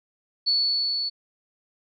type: tone with level ramp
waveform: sine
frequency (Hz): 4435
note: C#8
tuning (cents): 0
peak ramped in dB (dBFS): -18 to -25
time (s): 0.46-1.1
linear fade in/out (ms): 20
effects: none